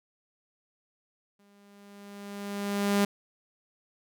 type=tone with exponential growth; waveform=sawtooth; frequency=201.8 Hz; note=G#3; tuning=49 cents flat; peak=-17 dBFS; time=1.39-3.05 s; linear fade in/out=5 ms; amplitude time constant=360 ms; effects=none